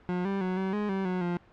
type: tone with pitch steps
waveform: 30% pulse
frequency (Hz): 179.4 / 196.4 / 184.5 / 190.4 / 208.5 / 192.8 / 182.9 / 175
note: F3 / G3 / F#3 / F#3 / G#3 / G3 / F#3 / F3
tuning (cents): +47 / +4 / -5 / +50 / +7 / -28 / -20 / +4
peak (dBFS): -25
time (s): 0.09-1.37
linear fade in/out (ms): 0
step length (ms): 160
effects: pink hiss -57 dBFS RMS until 1.52 s + low-pass 2000 Hz 12 dB/octave